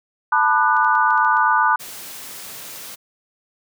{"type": "chord", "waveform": "sine", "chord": "B minor seventh", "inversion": "third", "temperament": "equal with one note detuned", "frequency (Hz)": [880, 987.8, 1204.2, 1480], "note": ["A5", "B5", "D6", "F#6"], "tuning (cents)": [0, 0, 43, 0], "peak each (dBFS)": -19, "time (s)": [0.32, 1.76], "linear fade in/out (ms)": 5}
{"type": "clicks", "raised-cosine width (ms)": 0.2, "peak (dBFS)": -26, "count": 12, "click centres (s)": [0.768, 0.846, 0.953, 1.106, 1.177, 1.248, 1.37, 1.82, 1.878, 2.111, 2.238, 2.291]}
{"type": "high-pass noise", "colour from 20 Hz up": "white", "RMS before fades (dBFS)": -35, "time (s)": [1.79, 2.96], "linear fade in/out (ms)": 20, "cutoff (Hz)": 110, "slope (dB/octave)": 12}
{"effects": []}